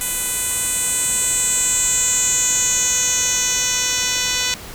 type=tone with band-pass filter sweep; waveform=10% pulse; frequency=498.6 Hz; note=B4; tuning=16 cents sharp; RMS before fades=-19 dBFS; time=0.01-4.54 s; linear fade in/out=0 ms; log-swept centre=10000 to 5100 Hz; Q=4.5; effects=pink hiss -35 dBFS RMS until 4.74 s